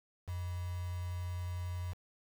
sine tone with quantisation, 88.9 Hz, F2, 31 cents sharp, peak -36 dBFS, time 0.27-1.94 s, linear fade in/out 20 ms, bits 8, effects none

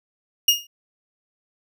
30% pulse tone with exponential decay, 2847 Hz, F7, 33 cents sharp, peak -7 dBFS, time 0.48-0.67 s, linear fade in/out 5 ms, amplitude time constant 40 ms, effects none

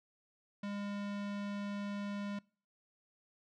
square tone with notch filter, 202.8 Hz, G#3, 41 cents flat, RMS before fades -40 dBFS, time 0.63-2.39 s, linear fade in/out 5 ms, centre 420 Hz, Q 1.3, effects noise-tail reverb RT60 0.4 s tail -24 dB re dry + low-pass 4000 Hz 12 dB/octave

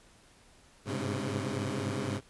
15% pulse tone cluster, 100.1 / 104 / 127.5 / 137.2 Hz, G2 / G#2 / C3 / C#3, +37 / +3 / -44 / -17 cents, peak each -31 dBFS, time 0.85-2.21 s, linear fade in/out 50 ms, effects pink hiss -60 dBFS RMS until 2.29 s + resampled to 24000 Hz

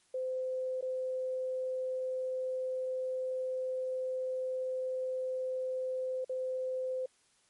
sine tone with dropouts, 515 Hz, C5, 28 cents flat, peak -32 dBFS, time 0.14-7.06 s, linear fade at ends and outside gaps 5 ms, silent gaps 0.811-0.824 / 6.246-6.294 s, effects white hiss -69 dBFS RMS until 7.49 s + MP3 48 kbps

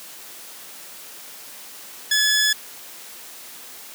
15% pulse tone, 1709 Hz, G#6, 49 cents sharp, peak -10 dBFS, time 2.11-2.53 s, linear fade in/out 5 ms, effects white hiss -40 dBFS RMS until 3.94 s + high-pass 200 Hz 12 dB/octave

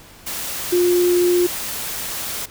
sine tone in noise, 354.2 Hz, F4, 24 cents sharp, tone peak -13 dBFS, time 0.72-1.47 s, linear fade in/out 10 ms, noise white, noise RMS -27 dBFS, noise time 0.26-2.46 s, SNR +11 dB, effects pink hiss -44 dBFS RMS until 2.5 s

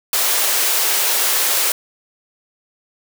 white high-pass noise, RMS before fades -17 dBFS, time 0.13-1.72 s, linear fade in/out 2 ms, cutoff 380 Hz, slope 24 dB/octave, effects none

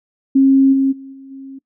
sine tone with level steps, 270 Hz, C#4, 45 cents flat, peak -7 / -11 / -31 / -34 / -30 dBFS, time 0.35-1.59 s, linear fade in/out 10 ms, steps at 0.72 / 0.91 / 1.12 / 1.3 s, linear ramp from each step 20 ms, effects noise-tail reverb RT60 0.1 s tail -22 dB re dry

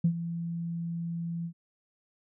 sine tone with ADSR envelope, 168.7 Hz, E3, 40 cents sharp, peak -18 dBFS, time 0.04-1.53 s, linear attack 7 ms, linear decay 78 ms, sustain -13 dB, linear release 79 ms, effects tanh soft clip ceiling -15 dBFS

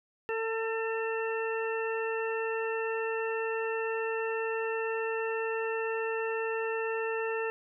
harmonic tone, 448.5 Hz, A4, 33 cents sharp, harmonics 1 / 2 / 3 / 4 / 6, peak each -31 / -39 / -41 / -38 / -40 dBFS, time 0.29-7.5 s, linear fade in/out 0 ms, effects none

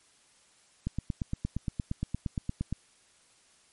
click train, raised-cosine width 5 ms, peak -18 dBFS, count 17, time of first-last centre 0.87-2.726 s, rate 8.62 Hz, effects white hiss -63 dBFS RMS until 3.72 s + MP3 48 kbps

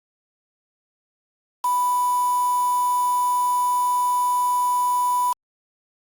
sine tone with quantisation, 987.8 Hz, B5, in tune, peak -18 dBFS, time 1.64-5.33 s, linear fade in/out 5 ms, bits 5, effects Opus 48 kbps

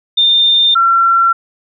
sine tone pair in turn, 3612 / 1359.6 Hz, A7 / F6, +45 / -47 cents, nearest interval octave + perfect fourth, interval 1692 cents, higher first, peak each -7 dBFS, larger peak neither, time 0.17-0.75 / 0.75-1.33 s, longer neither, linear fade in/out 10 ms, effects none

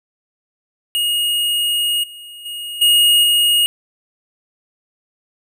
square tone with level steps, 2869 Hz, F7, 46 cents sharp, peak -16 / -34 / -26 / -10 / -12 dBFS, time 0.95-3.66 s, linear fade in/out 0 ms, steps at 2.03 / 2.45 / 2.81 / 3.23 s, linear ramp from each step 10 ms, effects none

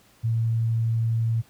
sine tone, 114 Hz, A#2, 38 cents flat, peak -20 dBFS, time 0.23-1.42 s, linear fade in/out 20 ms, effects pink hiss -57 dBFS RMS until 1.49 s + high-pass 60 Hz 12 dB/octave

